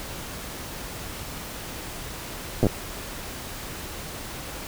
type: slowing click train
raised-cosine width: 2 ms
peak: -7 dBFS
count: 5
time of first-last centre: 2.63-2.668 s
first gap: 8 ms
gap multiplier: 1.11
effects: pink hiss -36 dBFS RMS until 4.67 s